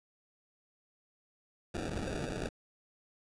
violet noise with sample-and-hold, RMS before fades -37 dBFS, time 1.74-2.49 s, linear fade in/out 5 ms, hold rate 1050 Hz, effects resampled to 22050 Hz

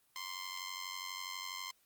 10% pulse tone with amplitude modulation, 1046.5 Hz, C6, in tune, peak -29 dBFS, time 0.16-1.71 s, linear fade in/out 0 ms, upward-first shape sine, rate 92.2 Hz, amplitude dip 80%, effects white hiss -72 dBFS RMS until 1.85 s + Opus 24 kbps

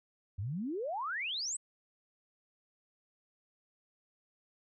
sine exponential sweep, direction up, 88.1 to 8440 Hz, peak -34 dBFS, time 0.38-1.57 s, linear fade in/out 10 ms, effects none

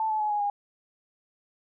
sine tone with pitch steps, 880 / 863.4 / 847.1 / 831.1 / 815.4 Hz, A5 / A5 / G#5 / G#5 / G#5, 0 / -33 / +34 / +1 / -32 cents, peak -24 dBFS, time 0-0.5 s, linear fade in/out 2 ms, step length 100 ms, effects none

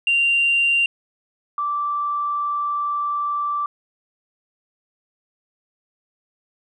sine tone pair in turn, 2774 / 1168.8 Hz, F7 / D6, -12 / -9 cents, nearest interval octave + minor third, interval 1497 cents, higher first, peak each -14 / -20 dBFS, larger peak first, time 0.07-0.86 / 1.58-3.66 s, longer second, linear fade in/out 2 ms, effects tanh soft clip ceiling -10 dBFS

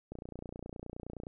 click train, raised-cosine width 2 ms, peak -29 dBFS, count 35, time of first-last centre 0.12-1.269 s, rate 29.6 Hz, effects none

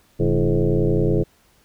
sine tone with frequency modulation, 153.4 Hz, D#3, 24 cents flat, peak -15 dBFS, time 0.19-1.24 s, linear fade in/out 20 ms, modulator 90.9 Hz, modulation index 3.8, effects pink hiss -58 dBFS RMS until 1.64 s

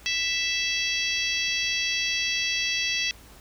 harmonic tone with a mistuned harmonic, 659.3 Hz, E5, in tune, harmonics 3 / 4 / 5 / 6 / 7 / 8 / 9, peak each -32 / -28 / -30 / -36 / -33 / -36 / -35 dBFS, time 0.06-3.11 s, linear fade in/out 0 ms, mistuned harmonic 8, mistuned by +56 cents, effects added 56 Hz sine -51 dBFS peak until 3.4 s + pink hiss -51 dBFS RMS until 3.4 s

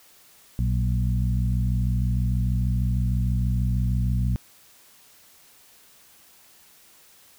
harmonic tone with a mistuned harmonic, 60.1 Hz, B1, 46 cents flat, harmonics 1 / 2 / 3 / 4, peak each -23 / -24 / -30 / -38 dBFS, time 0.59-4.36 s, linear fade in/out 0 ms, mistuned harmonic 3, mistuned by +59 cents, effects white hiss -54 dBFS RMS until 7.38 s

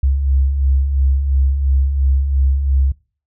sine beating tone pair, 65.41 / 68.31 Hz, C2 / C#2, 0 / -25 cents, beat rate 2.9 Hz, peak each -21 / -12 dBFS, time 0.03-2.92 s, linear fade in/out 5 ms, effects noise-tail reverb RT60 0.4 s tail -23 dB re dry + tanh soft clip ceiling -5 dBFS

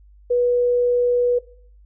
sine tone, 488 Hz, B4, 21 cents flat, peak -15 dBFS, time 0.3-1.39 s, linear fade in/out 10 ms, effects noise-tail reverb RT60 0.5 s tail -18 dB re dry + added 50 Hz sine -46 dBFS peak until 1.85 s

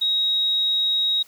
sine tone, 3792 Hz, A#7, 29 cents sharp, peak -18 dBFS, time 0.01-1.23 s, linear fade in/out 10 ms, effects white hiss -52 dBFS RMS until 1.27 s + high-pass 200 Hz 12 dB/octave

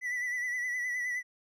triangle tone with vibrato, 1973 Hz, B6, 2 cents flat, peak -29 dBFS, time 0.01-1.23 s, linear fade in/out 50 ms, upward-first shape sine, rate 9.6 Hz, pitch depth 40 cents each way, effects none

